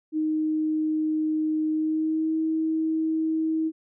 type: tone with pitch glide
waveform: sine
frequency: 311.1 to 318.6 Hz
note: D#4 to D#4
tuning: 0 to +41 cents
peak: -22 dBFS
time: 0.12-3.72 s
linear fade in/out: 50 ms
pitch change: +41 cents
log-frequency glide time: 1.7-2.36 s
effects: none